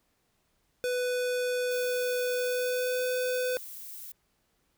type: tone with pitch glide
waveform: square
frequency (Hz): 496.8 to 503.2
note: B4 to B4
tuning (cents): +10 to +32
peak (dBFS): -28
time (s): 0.84-3.57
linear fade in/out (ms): 0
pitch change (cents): +22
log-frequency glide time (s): 2.39-3.06
type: noise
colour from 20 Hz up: violet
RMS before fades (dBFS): -43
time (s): 1.71-4.12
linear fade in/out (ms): 5
effects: pink hiss -73 dBFS RMS until 4.77 s